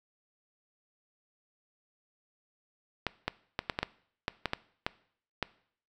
clicks, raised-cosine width 0.3 ms, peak -13 dBFS, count 11, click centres 3.067 / 3.28 / 3.591 / 3.698 / 3.789 / 3.83 / 4.281 / 4.457 / 4.534 / 4.865 / 5.427 s, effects noise-tail reverb RT60 0.6 s tail -20 dB re dry

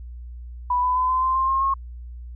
sine tone with pitch steps, 987.8 / 1001 / 1014.4 / 1028 / 1041.7 / 1055.6 / 1069.8 / 1084.1 Hz, B5 / B5 / B5 / C6 / C6 / C6 / C6 / C#6, 0 / +23 / +46 / -31 / -8 / +15 / +38 / -39 cents, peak -18 dBFS, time 0.7-1.74 s, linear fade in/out 5 ms, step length 130 ms, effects added 60 Hz sine -34 dBFS peak until 2.35 s

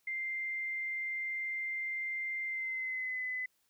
sine tone with pitch glide, 2093 to 2015 Hz, C7 to B6, 0 to +34 cents, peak -34 dBFS, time 0.07-3.46 s, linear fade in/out 5 ms, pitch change -66 cents, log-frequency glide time 2.45-3.24 s, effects white hiss -75 dBFS RMS until 3.69 s

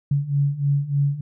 sine beating tone pair, 140 / 143.3 Hz, C#3 / D3, +18 / -42 cents, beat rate 3.3 Hz, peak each -23 / -20 dBFS, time 0.11-1.21 s, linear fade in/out 5 ms, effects none

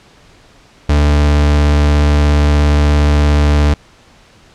40% pulse tone with vibrato, 73.42 Hz, D2, in tune, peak -7 dBFS, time 0.89-3.74 s, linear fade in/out 5 ms, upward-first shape sine, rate 17 Hz, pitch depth 11 cents each way, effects pink hiss -45 dBFS RMS until 4.54 s + low-pass 6000 Hz 12 dB/octave

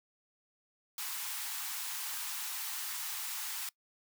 white high-pass noise, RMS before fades -39 dBFS, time 0.98-3.69 s, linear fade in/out 2 ms, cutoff 780 Hz, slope 96 dB/octave, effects noise-tail reverb RT60 0.1 s tail -22 dB re dry

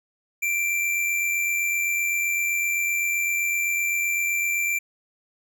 square tone with amplitude modulation, 2354 Hz, D7, 3 cents sharp, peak -21 dBFS, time 0.42-4.79 s, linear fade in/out 10 ms, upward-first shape sine, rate 87.8 Hz, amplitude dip 35%, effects none

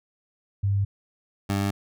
sine / 20% pulse tone pair in turn, 99.5 / 99.5 Hz, G2 / G2, +26 / +26 cents, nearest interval unison, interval 0 cents, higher neither, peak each -20 / -18 dBFS, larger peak second, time 0.63-0.85 / 1.49-1.71 s, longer neither, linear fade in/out 10 ms, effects none

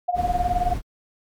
sine tone with tremolo, 714 Hz, F5, 38 cents sharp, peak -16 dBFS, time 0.08-0.74 s, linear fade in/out 10 ms, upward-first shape triangle, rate 19 Hz, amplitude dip 95%
brown noise, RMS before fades -27 dBFS, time 0.14-0.82 s, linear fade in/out 50 ms
effects MP3 96 kbps

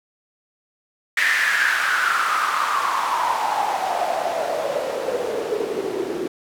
white noise with band-pass filter sweep, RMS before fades -22 dBFS, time 1.17-6.28 s, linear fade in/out 5 ms, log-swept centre 1900 to 340 Hz, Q 6.6, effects none

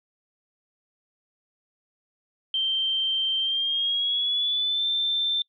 sine tone with pitch glide, 3136 to 3561 Hz, G7 to A7, 0 to +20 cents, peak -22 dBFS, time 2.54-5.42 s, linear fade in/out 2 ms, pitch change +220 cents, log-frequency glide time 3.39-4.86 s, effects noise-tail reverb RT60 0.1 s tail -25 dB re dry

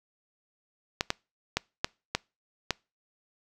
clicks, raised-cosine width 0.2 ms, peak -8 dBFS, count 6, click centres 1.009 / 1.104 / 1.57 / 1.845 / 2.15 / 2.707 s, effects noise-tail reverb RT60 0.3 s tail -26 dB re dry

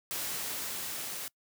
white noise with level ramp, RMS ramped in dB -35 to -39 dBFS, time 0.11-1.28 s, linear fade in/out 0 ms, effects noise-tail reverb RT60 0.1 s tail -24 dB re dry + high-pass 100 Hz 12 dB/octave

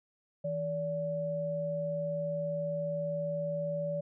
sine tone pair together, 161.8 / 576.6 Hz, E3 / D5, -32 / -32 cents, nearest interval octave + minor seventh, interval 2200 cents, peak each -37 / -32 dBFS, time 0.44-4.01 s, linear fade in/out 10 ms, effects none

